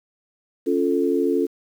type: chord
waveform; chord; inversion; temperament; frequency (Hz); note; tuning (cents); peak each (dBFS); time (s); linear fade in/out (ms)
sine; Db augmented; none; equal; 277.2 / 349.2 / 440; Db4 / F4 / A4; 0 / 0 / 0; -22; 0.66-1.47; 20
effects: 8-bit